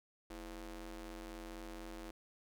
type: ring-modulated tone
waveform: sawtooth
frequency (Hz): 185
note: F#3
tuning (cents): 0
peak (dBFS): -39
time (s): 0.3-2.11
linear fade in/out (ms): 5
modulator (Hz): 143
effects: none